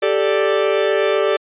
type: chord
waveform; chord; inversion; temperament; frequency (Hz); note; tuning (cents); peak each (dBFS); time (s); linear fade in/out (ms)
45% pulse; G suspended second; none; equal; 392 / 440 / 587.3; G4 / A4 / D5; 0 / 0 / 0; -19; 0.02-1.37; 10
effects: resampled to 8000 Hz